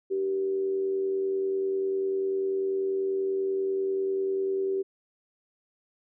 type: tone with amplitude modulation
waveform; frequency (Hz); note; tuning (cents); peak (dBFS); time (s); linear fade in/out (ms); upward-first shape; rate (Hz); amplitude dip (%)
sine; 386.3; G4; -25; -23; 0.1-4.83; 20; sine; 90.2; 40
effects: none